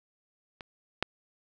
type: clicks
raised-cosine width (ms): 0.3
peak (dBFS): -25 / -10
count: 2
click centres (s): 0.608 / 1.026
effects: none